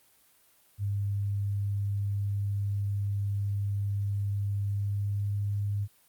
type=tone with pitch glide; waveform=sine; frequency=100.7 to 101.69 Hz; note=G2 to G#2; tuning=+47 to -36 cents; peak=-27 dBFS; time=0.78-5.88 s; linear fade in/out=50 ms; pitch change=+17 cents; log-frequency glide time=4.64-5.43 s; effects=white hiss -63 dBFS RMS until 6.08 s + Opus 32 kbps